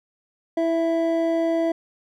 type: tone pair together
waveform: triangle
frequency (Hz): 329.3 / 662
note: E4 / E5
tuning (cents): -2 / +7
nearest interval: octave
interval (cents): 1209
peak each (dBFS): -20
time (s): 0.57-1.72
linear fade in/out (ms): 5
effects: none